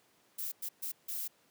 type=noise bursts at uneven times; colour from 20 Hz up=violet; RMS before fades=-38 dBFS; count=4; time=0.38-0.52 / 0.62-0.69 / 0.82-0.92 / 1.08-1.28 s; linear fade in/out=10 ms; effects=pink hiss -68 dBFS RMS until 1.5 s + high-pass 200 Hz 12 dB/octave